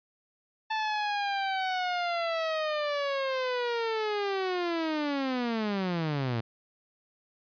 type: linear sweep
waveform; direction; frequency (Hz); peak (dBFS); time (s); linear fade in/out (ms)
sawtooth; down; 881 to 110; -24; 0.7-6.41; 10
effects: resampled to 11025 Hz